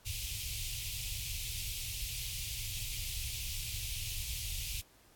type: band-stop noise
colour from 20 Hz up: pink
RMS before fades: -39 dBFS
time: 0.05-4.82 s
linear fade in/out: 20 ms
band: 120 to 2400 Hz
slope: 48 dB/octave
effects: pink hiss -63 dBFS RMS until 5.15 s + AAC 64 kbps